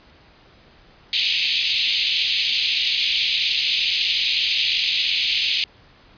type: band-pass noise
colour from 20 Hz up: white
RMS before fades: -21 dBFS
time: 1.13-5.64 s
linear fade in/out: 2 ms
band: 2400 to 4500 Hz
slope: 48 dB/octave
effects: pink hiss -51 dBFS RMS until 6.17 s + resampled to 11025 Hz